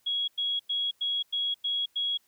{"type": "tone bursts", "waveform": "sine", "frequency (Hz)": 3322, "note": "G#7", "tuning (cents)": 0, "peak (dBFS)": -26, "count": 7, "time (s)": [0.06, 2.176], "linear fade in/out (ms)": 10, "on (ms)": 220, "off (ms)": 96, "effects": ["white hiss -68 dBFS RMS until 2.27 s"]}